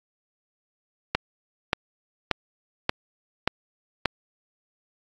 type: click train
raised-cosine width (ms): 0.3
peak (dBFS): -4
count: 6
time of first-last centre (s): 1.15-4.057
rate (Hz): 1.72
effects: AAC 64 kbps